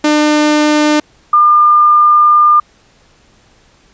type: tone pair in turn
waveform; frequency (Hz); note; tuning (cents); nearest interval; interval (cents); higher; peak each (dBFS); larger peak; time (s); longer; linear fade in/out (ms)
sawtooth / sine; 300.8 / 1203.2; D4 / D6; +42 / +42; 2 octaves; 2400; second; -4; neither; 0.04-1 / 1.33-2.6; second; 5
effects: pink hiss -49 dBFS RMS until 3.93 s + resampled to 16000 Hz